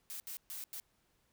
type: noise bursts at uneven times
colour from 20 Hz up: blue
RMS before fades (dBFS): -44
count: 4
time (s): 0.1-0.2 / 0.27-0.37 / 0.5-0.64 / 0.73-0.8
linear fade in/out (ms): 0
effects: pink hiss -75 dBFS RMS until 1.32 s